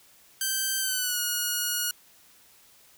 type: tone with pitch glide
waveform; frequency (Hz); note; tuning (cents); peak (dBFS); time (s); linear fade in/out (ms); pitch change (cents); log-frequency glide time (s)
5% pulse; 1559 to 1446.2; G6 to F#6; -10 to -40; -15; 0.41-1.91; 2; -130; 0.8-1.2
effects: white hiss -57 dBFS RMS until 2.97 s